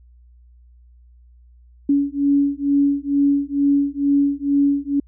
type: beating tone pair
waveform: sine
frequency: 281.4 / 283.6 Hz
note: C#4 / C#4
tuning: +26 / +40 cents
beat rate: 2.2 Hz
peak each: -18 dBFS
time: 1.89-5 s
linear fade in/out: 5 ms
effects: added 60 Hz sine -46 dBFS peak until 5.07 s